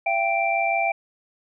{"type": "tone cluster", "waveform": "sine", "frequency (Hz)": [675, 781, 2352], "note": ["E5", "G5", "D7"], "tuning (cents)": [41, -7, 2], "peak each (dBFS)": -24, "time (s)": [0.06, 0.92], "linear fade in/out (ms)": 5, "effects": []}